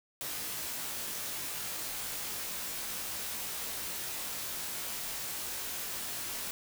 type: noise with comb filter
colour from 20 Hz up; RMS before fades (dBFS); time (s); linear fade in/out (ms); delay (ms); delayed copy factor
white; -38; 0.21-6.51; 0; 20; -0.85
effects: none